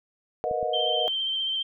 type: chord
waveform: sine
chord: B major seventh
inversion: third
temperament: equal with one note detuned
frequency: 466.2 / 493.9 / 622.3 / 723.5 Hz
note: A#4 / B4 / D#5 / F#5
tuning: 0 / 0 / 0 / -39 cents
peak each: -32 / -32 / -29 / -29 dBFS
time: 0.44-1.08 s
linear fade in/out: 0 ms
type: clicks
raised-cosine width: 3 ms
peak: -28 dBFS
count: 2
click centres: 0.512 / 0.629 s
type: tone with vibrato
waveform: sine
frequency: 3127 Hz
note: G7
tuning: 5 cents flat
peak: -25 dBFS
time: 0.73-1.63 s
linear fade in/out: 10 ms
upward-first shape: sine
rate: 15 Hz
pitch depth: 25 cents each way
effects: none